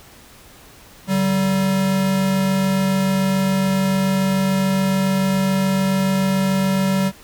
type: tone pair together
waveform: square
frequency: 145.1 / 192.09 Hz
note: D3 / G3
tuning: -21 / -35 cents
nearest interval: perfect fourth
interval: 486 cents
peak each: -26 / -17 dBFS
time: 1.07-7.12 s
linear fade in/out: 50 ms
effects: pink hiss -45 dBFS RMS until 7.23 s